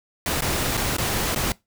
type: noise with dropouts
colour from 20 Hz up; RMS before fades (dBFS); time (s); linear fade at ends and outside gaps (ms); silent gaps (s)
pink; -24; 0.26-1.52; 1; 0.408-0.421 / 0.771-0.775 / 0.967-0.983 / 1.347-1.36
effects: noise-tail reverb RT60 0.2 s tail -22 dB re dry